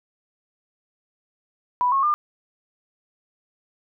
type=tone with pitch steps; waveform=sine; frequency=987.8 / 1089.7 / 1202.2 Hz; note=B5 / C#6 / D6; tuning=0 / -30 / +40 cents; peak=-17 dBFS; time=1.81-2.14 s; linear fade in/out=0 ms; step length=110 ms; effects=none